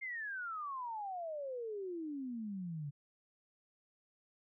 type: exponential sweep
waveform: sine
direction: down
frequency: 2141 to 139.1 Hz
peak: -39 dBFS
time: 0.01-2.91 s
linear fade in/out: 20 ms
effects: none